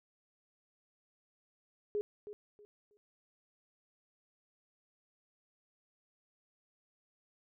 sine tone with echo, 415.3 Hz, G#4, in tune, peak -31 dBFS, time 1.95-2.01 s, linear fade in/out 0 ms, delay 320 ms, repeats 3, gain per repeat -12 dB, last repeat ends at 2.97 s, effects none

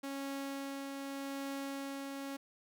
sawtooth tone with tremolo, 275.5 Hz, C#4, 11 cents flat, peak -34 dBFS, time 0.03-2.37 s, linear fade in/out 10 ms, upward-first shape triangle, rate 0.84 Hz, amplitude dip 30%, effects none

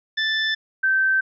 25% pulse / sine tone pair in turn, 1760 / 1551.1 Hz, A6 / G6, 0 / -19 cents, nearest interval major second, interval 219 cents, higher first, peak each -16 / -16 dBFS, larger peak neither, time 0.17-0.55 / 0.83-1.21 s, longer neither, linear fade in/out 10 ms, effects resampled to 16000 Hz

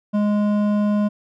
sine tone with hard clipping, 207.7 Hz, G#3, in tune, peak -18 dBFS, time 0.13-1.09 s, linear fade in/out 20 ms, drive 10 dB, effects none

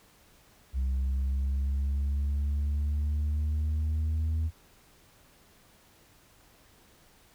sine exponential sweep, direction up, 65 to 80.3 Hz, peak -23 dBFS, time 0.73-4.51 s, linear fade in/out 50 ms, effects tanh soft clip ceiling -25 dBFS + pink hiss -60 dBFS RMS until 7.34 s

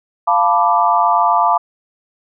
sine chord, B half-diminished seventh, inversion second, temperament equal, 698.5 / 880 / 987.8 / 1174.7 Hz, F5 / A5 / B5 / D6, 0 / 0 / 0 / 0 cents, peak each -16 dBFS, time 0.27-1.58 s, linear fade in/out 10 ms, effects none

